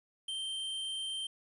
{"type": "tone", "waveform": "square", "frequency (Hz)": 3136, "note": "G7", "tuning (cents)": 0, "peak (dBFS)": -36, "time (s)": [0.28, 1.27], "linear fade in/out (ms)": 5, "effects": ["resampled to 24000 Hz", "11-bit"]}